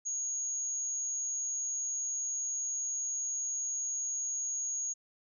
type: tone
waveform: sine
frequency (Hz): 6645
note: G#8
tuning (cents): 0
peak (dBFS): -32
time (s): 0.05-4.94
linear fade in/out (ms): 20
effects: none